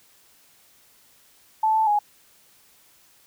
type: tone with pitch steps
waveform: sine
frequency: 874 / 879 / 831 Hz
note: A5 / A5 / G#5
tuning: -12 / -2 / +1 cents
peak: -17 dBFS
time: 1.63-1.99 s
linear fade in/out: 5 ms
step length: 120 ms
effects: white hiss -57 dBFS RMS until 3.26 s